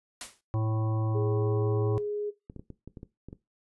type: noise with exponential decay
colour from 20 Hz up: white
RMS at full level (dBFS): -34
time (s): 0.21-0.41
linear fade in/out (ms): 2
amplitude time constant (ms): 43
type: harmonic tone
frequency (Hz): 110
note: A2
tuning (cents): 0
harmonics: 1 / 3 / 5 / 7 / 9 / 10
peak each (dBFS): -26 / -36 / -40 / -43 / -45 / -46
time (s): 0.54-1.98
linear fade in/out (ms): 0
type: tone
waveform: sine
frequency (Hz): 415.3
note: G#4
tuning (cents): 0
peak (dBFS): -29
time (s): 1.14-2.31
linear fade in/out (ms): 20
type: clicks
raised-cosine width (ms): 3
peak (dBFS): -29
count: 9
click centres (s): 2.499 / 2.563 / 2.595 / 2.703 / 2.876 / 2.972 / 3.031 / 3.286 / 3.329
effects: noise-tail reverb RT60 0.2 s tail -17 dB re dry + resampled to 24000 Hz